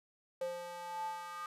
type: tone with high-pass filter sweep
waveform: square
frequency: 174.61 Hz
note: F3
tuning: in tune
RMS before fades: -42 dBFS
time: 0.41-1.46 s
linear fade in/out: 2 ms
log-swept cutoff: 540 to 1200 Hz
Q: 8.6
effects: resampled to 32000 Hz